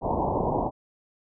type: low-pass noise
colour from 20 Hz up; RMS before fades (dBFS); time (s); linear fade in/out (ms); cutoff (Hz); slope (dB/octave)
white; -26; 0.01-0.71; 50; 1000; 96
effects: none